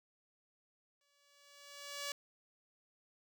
5% pulse tone with exponential growth, 571 Hz, D5, 49 cents flat, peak -26 dBFS, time 1.01-2.12 s, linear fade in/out 2 ms, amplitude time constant 240 ms, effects none

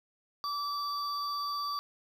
triangle tone pair together, 1158 / 4637 Hz, D6 / D8, -25 / -23 cents, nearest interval 2 octaves, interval 2402 cents, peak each -31 / -37 dBFS, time 0.44-1.79 s, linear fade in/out 0 ms, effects none

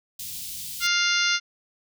white band-stop noise, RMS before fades -35 dBFS, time 0.19-0.87 s, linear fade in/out 5 ms, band 200 to 3000 Hz, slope 24 dB/octave
harmonic tone, 700 Hz, F5, 4 cents sharp, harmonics 2 / 3 / 4 / 5 / 6 / 7 / 8 / 9, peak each -25 / -27 / -28 / -29 / -30 / -30 / -31 / -32 dBFS, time 0.8-1.4 s, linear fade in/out 50 ms
effects none

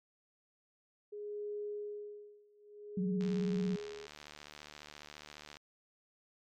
sine tone with tremolo, 415.3 Hz, G#4, in tune, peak -37 dBFS, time 1.12-4.07 s, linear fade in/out 10 ms, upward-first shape sine, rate 0.54 Hz, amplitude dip 95%
sine tone with vibrato, 185 Hz, F#3, in tune, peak -31 dBFS, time 2.97-3.76 s, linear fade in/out 5 ms, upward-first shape triangle, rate 18 Hz, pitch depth 89 cents each way
click train, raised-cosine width 0.2 ms, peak -31 dBFS, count 177, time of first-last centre 3.21-5.569 s, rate 74.6 Hz
effects MP3 96 kbps

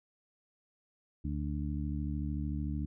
harmonic tone, 73.42 Hz, D2, in tune, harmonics 1 / 2 / 3 / 4, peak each -35 / -38 / -40 / -41 dBFS, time 1.24-2.86 s, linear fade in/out 10 ms, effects none

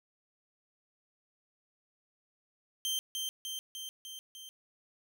sawtooth tone with echo, 3136 Hz, G7, in tune, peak -28 dBFS, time 2.85-2.99 s, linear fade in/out 0 ms, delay 300 ms, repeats 5, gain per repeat -3 dB, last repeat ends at 4.49 s, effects none

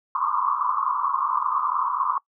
white band-pass noise, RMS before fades -24 dBFS, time 0.15-2.18 s, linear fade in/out 2 ms, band 980 to 1200 Hz, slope 96 dB/octave, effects noise-tail reverb RT60 0.1 s tail -23 dB re dry

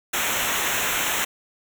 pink noise with comb filter, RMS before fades -24 dBFS, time 0.13-1.25 s, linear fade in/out 10 ms, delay 0.21 ms, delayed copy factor -0.9, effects none

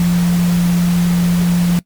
sine tone in noise, 174.61 Hz, F3, in tune, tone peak -10 dBFS, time 0-1.79 s, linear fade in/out 0 ms, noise pink, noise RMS -26 dBFS, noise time 0-1.79 s, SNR +13 dB, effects noise-tail reverb RT60 0.1 s tail -20 dB re dry + MP3 96 kbps

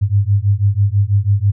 sine beating tone pair, 98 / 104.1 Hz, G2 / G#2, 0 / +5 cents, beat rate 6.1 Hz, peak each -14 dBFS, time 0.01-1.52 s, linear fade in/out 20 ms, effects none

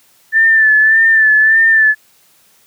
sine tone with vibrato, 1765 Hz, A6, 5 cents sharp, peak -6 dBFS, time 0.32-1.95 s, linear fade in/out 50 ms, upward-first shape sine, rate 1.7 Hz, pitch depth 41 cents each way, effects white hiss -51 dBFS RMS until 2.66 s + high-pass 80 Hz 12 dB/octave

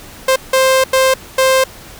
sawtooth tone bursts at uneven times, 525 Hz, C5, 6 cents sharp, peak -5 dBFS, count 4, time 0.28-0.36 / 0.53-0.84 / 0.93-1.14 / 1.38-1.64 s, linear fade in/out 5 ms, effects pink hiss -36 dBFS RMS until 1.99 s

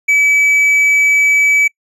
triangle tone with hard clipping, 2292 Hz, D7, 43 cents flat, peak -9 dBFS, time 0.08-1.68 s, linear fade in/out 10 ms, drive 6 dB, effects noise-tail reverb RT60 0.1 s tail -24 dB re dry + resampled to 32000 Hz

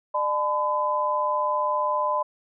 sine tone cluster, 600 / 865 / 1010 Hz, D5 / A5 / B5, +37 / -30 / +39 cents, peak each -27 / -32 / -23 dBFS, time 0.14-2.23 s, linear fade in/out 10 ms, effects none

